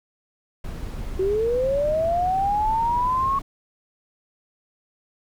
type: noise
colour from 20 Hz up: brown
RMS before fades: -32 dBFS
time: 0.64-3.42 s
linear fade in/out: 5 ms
type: linear sweep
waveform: sine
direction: up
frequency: 370 to 1108.7 Hz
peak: -19 dBFS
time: 1.19-3.39 s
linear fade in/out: 5 ms
effects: none